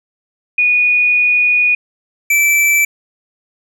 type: tone pair in turn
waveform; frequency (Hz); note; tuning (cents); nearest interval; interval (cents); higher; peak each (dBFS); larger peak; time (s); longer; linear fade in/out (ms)
sine / square; 2462 / 2324; D#7 / D7; -19 / -19; minor second; 100; first; -9 / -10; first; 0.58-1.75 / 2.3-2.85; first; 5
effects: none